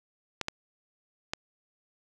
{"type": "clicks", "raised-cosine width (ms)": 0.2, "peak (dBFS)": -13, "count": 3, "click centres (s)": [0.413, 0.484, 1.335], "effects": []}